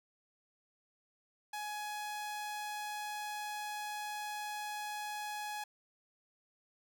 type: tone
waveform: sawtooth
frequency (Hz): 839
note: G#5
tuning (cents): +17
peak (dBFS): -35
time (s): 1.53-5.64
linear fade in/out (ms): 5
effects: none